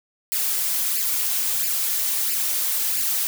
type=noise with flanger; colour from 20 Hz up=blue; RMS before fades=-23 dBFS; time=0.32-3.27 s; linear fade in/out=0 ms; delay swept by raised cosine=0.41 to 5.71 ms; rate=1.5 Hz; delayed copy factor=+0.7; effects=none